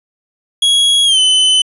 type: tone with pitch glide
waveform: 45% pulse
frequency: 3322 to 3029 Hz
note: G#7 to F#7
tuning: 0 to +40 cents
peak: -8 dBFS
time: 0.62-1.62 s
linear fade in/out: 5 ms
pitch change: -160 cents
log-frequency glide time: 1.05-1.19 s
effects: resampled to 24000 Hz